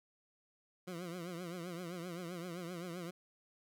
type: tone with vibrato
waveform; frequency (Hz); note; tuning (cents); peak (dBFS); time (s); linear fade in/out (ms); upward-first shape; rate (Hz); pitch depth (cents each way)
20% pulse; 174.61; F3; 0; -37; 0.87-3.11; 10; triangle; 7.7; 120
effects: none